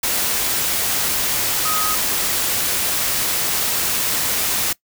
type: tone in noise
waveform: sine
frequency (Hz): 1257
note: D#6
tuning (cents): +17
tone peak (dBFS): -22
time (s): 1.65-1.95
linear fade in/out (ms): 5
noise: white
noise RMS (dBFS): -20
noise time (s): 0.03-4.73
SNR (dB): -5
effects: noise-tail reverb RT60 0.1 s tail -21 dB re dry